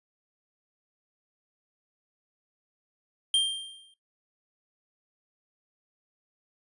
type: tone with exponential decay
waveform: square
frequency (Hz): 3179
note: G7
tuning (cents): +24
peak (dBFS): -19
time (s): 3.34-3.94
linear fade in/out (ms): 2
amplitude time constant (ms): 130
effects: noise-tail reverb RT60 0.2 s tail -20 dB re dry + resampled to 24000 Hz